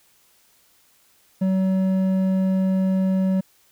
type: tone with hard clipping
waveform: sine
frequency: 189.1 Hz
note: F#3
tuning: 38 cents sharp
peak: -19 dBFS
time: 1.41-3.41 s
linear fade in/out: 10 ms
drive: 6 dB
effects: white hiss -59 dBFS RMS until 3.71 s